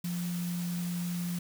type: tone in noise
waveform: sine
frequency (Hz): 175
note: F3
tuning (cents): +4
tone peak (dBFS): -31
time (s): 0.04-1.39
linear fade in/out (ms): 5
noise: white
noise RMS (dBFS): -44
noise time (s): 0.04-1.39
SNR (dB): +10
effects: none